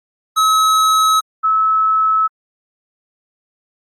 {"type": "tone pair in turn", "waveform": ["square", "sine"], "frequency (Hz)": [1284, 1298.2], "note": ["E6", "E6"], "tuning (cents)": [-46, -27], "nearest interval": "unison", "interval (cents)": 19, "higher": "second", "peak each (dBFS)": -11, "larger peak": "neither", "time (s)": [[0.36, 1.21], [1.43, 2.28]], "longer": "neither", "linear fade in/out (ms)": 20, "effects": ["low-pass 12000 Hz 12 dB/octave", "Opus 48 kbps"]}